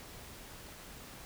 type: silence
effects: pink hiss -50 dBFS RMS until 1.25 s